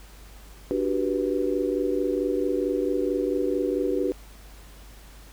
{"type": "chord", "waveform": "sine", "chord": "G major seventh", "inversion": "second", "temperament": "just", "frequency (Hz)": [294, 367.5, 392, 490], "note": ["D4", "F#4", "G4", "B4"], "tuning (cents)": [2, -12, 0, -14], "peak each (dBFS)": -28, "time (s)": [0.71, 4.12], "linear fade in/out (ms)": 0, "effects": ["added 50 Hz sine -45 dBFS peak until 5.32 s", "pink hiss -51 dBFS RMS until 5.32 s"]}